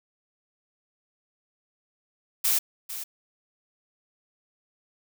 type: noise with echo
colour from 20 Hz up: blue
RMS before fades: -23 dBFS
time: 2.44-2.59 s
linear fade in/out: 10 ms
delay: 450 ms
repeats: 1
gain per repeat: -12 dB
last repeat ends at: 3.04 s
effects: none